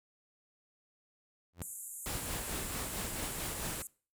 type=tone with exponential growth; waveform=sawtooth; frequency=86.1 Hz; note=F2; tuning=24 cents flat; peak=-33 dBFS; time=1.53-1.62 s; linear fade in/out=0 ms; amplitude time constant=18 ms
type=band-pass noise; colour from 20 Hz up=pink; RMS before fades=-45 dBFS; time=1.62-3.87 s; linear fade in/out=0 ms; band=7000 to 13000 Hz; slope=96 dB/octave
type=noise with tremolo; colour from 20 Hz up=pink; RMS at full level=-38 dBFS; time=2.06-3.82 s; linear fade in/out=0 ms; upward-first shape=sine; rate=4.5 Hz; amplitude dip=40%
effects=noise-tail reverb RT60 0.4 s tail -23 dB re dry